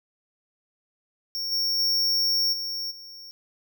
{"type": "tone with level steps", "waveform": "square", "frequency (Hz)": 5500, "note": "F8", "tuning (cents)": -27, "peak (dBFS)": [-28, -23, -21, -29, -41], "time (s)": [1.35, 3.31], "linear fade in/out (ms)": 0, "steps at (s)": [1.51, 1.78, 2.52, 2.9], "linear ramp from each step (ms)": 20, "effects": []}